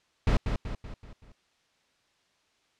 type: noise with echo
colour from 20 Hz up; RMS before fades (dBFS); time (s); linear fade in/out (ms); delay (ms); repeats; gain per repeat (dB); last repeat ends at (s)
brown; -22; 0.27-0.37; 2; 190; 5; -6; 1.32
effects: white hiss -69 dBFS RMS until 2.79 s + low-pass 5000 Hz 12 dB/octave

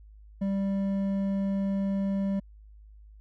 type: tone with hard clipping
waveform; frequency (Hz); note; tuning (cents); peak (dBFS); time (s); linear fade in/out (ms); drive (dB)
triangle; 196.1; G3; +1; -27; 0.41-2.4; 10; 10
effects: added 52 Hz sine -48 dBFS peak until 3.2 s

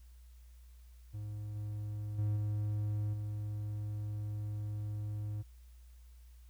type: tone with level steps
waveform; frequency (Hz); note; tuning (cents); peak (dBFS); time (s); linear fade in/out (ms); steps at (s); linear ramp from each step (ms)
triangle; 104.9; G#2; +18; -37 / -35 / -28 / -30 / -34; 1.13-5.43; 20; 1.55 / 2.18 / 2.36 / 3.13; 10
effects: added 60 Hz sine -53 dBFS peak until 6.49 s + white hiss -71 dBFS RMS until 6.49 s

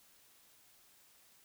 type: silence
effects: white hiss -65 dBFS RMS until 1.44 s

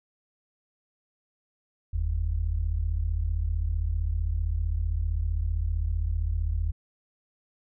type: tone pair together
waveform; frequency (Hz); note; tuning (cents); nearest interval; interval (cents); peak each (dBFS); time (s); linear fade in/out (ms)
sine; 45.35 / 80.8; F#1 / E2; -34 / -34; minor seventh; 1000; -27; 1.93-6.72; 10
effects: none

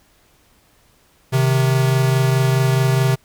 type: tone pair together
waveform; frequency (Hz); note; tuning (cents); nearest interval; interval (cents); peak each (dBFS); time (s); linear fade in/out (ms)
square; 130.81 / 155.56; C3 / D#3; 0 / 0; minor third; 300; -15 / -22; 1.32-3.16; 20
effects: pink hiss -56 dBFS RMS until 3.24 s

